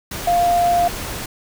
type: tone in noise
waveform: sine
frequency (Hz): 698.5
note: F5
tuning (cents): 0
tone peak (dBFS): -13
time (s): 0.27-0.88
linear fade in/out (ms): 5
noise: pink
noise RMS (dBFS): -28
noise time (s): 0.11-1.26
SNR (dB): +12
effects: none